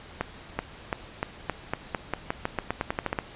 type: accelerating click train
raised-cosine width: 0.5 ms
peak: -11 dBFS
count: 18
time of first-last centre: 0.21-3.188 s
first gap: 380 ms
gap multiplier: 0.89
effects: pink hiss -46 dBFS RMS until 3.35 s + resampled to 8000 Hz